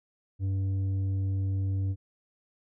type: tone with tanh clipping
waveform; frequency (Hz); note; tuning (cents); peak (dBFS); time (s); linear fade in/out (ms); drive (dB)
sine; 96.6; G2; -25; -27; 0.39-1.96; 50; 6
effects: none